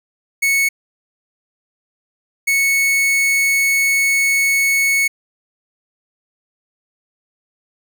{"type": "tone pair in turn", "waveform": "45% pulse", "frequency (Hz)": [2209, 2209], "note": ["C#7", "C#7"], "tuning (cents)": [-7, -7], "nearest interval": "unison", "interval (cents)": 0, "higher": "neither", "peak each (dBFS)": -13, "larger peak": "neither", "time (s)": [[0.42, 0.69], [2.47, 5.08]], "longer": "second", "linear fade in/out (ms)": 10, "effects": []}